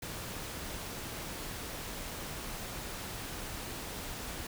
pink noise, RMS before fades -41 dBFS, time 0.02-4.47 s, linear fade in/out 5 ms, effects none

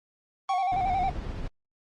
45% pulse tone with exponential decay, 1108.7 Hz, C#6, in tune, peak -29 dBFS, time 0.49-1 s, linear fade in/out 1 ms, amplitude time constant 110 ms
triangle tone with vibrato, 751 Hz, F#5, 26 cents sharp, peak -22 dBFS, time 0.49-1.1 s, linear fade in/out 10 ms, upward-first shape square, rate 11 Hz, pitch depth 59 cents each way
brown noise with tremolo, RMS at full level -33 dBFS, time 0.72-1.48 s, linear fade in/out 5 ms, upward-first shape sine, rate 14 Hz, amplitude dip 25%
effects low-pass 5000 Hz 12 dB/octave + Opus 24 kbps

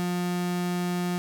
35% pulse tone, 177.5 Hz, F3, 28 cents sharp, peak -24 dBFS, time 0-1.18 s, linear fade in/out 0 ms, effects none

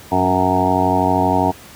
harmonic tone with a mistuned harmonic, 92.5 Hz, F#2, in tune, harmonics 1 / 2 / 3 / 4 / 5 / 7 / 8 / 9 / 10, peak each -23 / -24 / -20 / -25 / -25 / -22 / -20 / -22 / -20 dBFS, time 0.11-1.52 s, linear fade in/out 20 ms, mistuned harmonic 2, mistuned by -29 cents, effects pink hiss -40 dBFS RMS until 1.75 s + high-pass 60 Hz 12 dB/octave

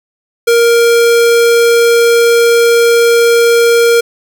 square tone, 467.9 Hz, A#4, 6 cents sharp, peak -6 dBFS, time 0.47-4.01 s, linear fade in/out 10 ms, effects none

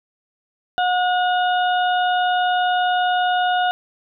harmonic tone, 725 Hz, F#5, 35 cents flat, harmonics 1 / 2 / 4 / 5, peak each -17 / -23 / -29 / -31 dBFS, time 0.78-3.71 s, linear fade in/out 0 ms, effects none

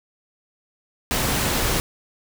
pink noise, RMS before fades -22 dBFS, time 1.11-1.8 s, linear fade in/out 0 ms, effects none

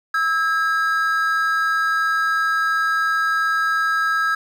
triangle tone pair together, 1305 / 1627.9 Hz, E6 / G#6, -18 / -35 cents, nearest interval major third, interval 383 cents, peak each -18 dBFS, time 0.14-4.35 s, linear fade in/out 5 ms, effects 8-bit

